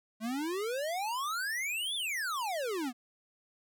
square exponential two-way sweep, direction up then down, 212 to 3597 to 230.7 Hz, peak -33 dBFS, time 0.2-2.93 s, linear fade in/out 50 ms, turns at 1.95 s, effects none

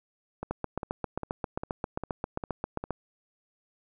two click trains, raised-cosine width 1 ms, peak -20 / -16 dBFS, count 7 / 19, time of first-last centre 0.43-2.84 / 0.51-2.907 s, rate 2.49 / 7.51 Hz, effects none

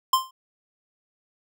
square tone with exponential decay, 1046.5 Hz, C6, in tune, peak -14 dBFS, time 0.13-0.31 s, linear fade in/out 5 ms, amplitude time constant 39 ms, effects none

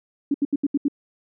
sine tone bursts, 284 Hz, C#4, 42 cents sharp, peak -17 dBFS, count 6, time 0.31-0.883 s, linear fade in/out 5 ms, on 33 ms, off 75 ms, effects none

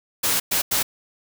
white noise bursts at uneven times, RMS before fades -21 dBFS, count 3, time 0.23-0.4 / 0.51-0.62 / 0.71-0.83 s, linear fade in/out 10 ms, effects none

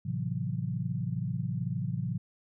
sine chord, F# half-diminished seventh, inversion first, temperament just, 111 / 133.2 / 166.5 / 185 Hz, A2 / C3 / E3 / F#3, +16 / +31 / +18 / 0 cents, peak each -35 / -34 / -35 / -38 dBFS, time 0.05-2.18 s, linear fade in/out 10 ms, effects none

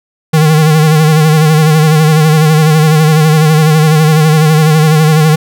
square tone with vibrato, 155.56 Hz, D#3, in tune, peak -5 dBFS, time 0.33-5.36 s, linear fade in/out 10 ms, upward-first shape sine, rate 12 Hz, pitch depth 53 cents each way, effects none

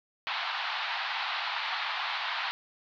pink band-pass noise, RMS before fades -33 dBFS, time 0.27-2.51 s, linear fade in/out 0 ms, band 760 to 4300 Hz, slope 48 dB/octave, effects none

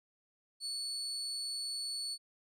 35% pulse tone, 4435 Hz, C#8, in tune, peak -35 dBFS, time 0.6-2.18 s, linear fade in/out 50 ms, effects resampled to 32000 Hz

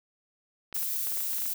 clicks, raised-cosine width 0.3 ms, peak -28 dBFS, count 11, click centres 0.727 / 0.766 / 0.828 / 1.071 / 1.122 / 1.174 / 1.205 / 1.333 / 1.383 / 1.42 / 1.458 s
violet noise, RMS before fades -31 dBFS, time 0.74-1.54 s, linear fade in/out 10 ms
effects none

